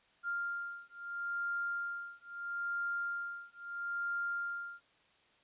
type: beating tone pair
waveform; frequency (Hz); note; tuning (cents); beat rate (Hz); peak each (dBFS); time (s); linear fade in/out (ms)
sine; 1396.9 / 1397.66; F6 / F6; 0 / +1; 0.76; -39 / -39; 0.23-4.81; 50
effects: white hiss -68 dBFS RMS until 5.43 s + resampled to 8000 Hz